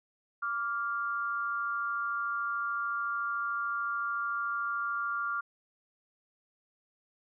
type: tone pair together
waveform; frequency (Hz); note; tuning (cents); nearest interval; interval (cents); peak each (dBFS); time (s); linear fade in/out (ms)
sine; 1163.3 / 1396.9; D6 / F6; -17 / 0; minor third; 317; -34 / -32; 0.42-5.41; 10
effects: none